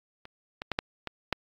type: clicks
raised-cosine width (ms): 0.3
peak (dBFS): -28 / -19 / -13 / -9 / -18 / -10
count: 6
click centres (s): 0.254 / 0.619 / 0.717 / 0.789 / 1.073 / 1.327
effects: AAC 48 kbps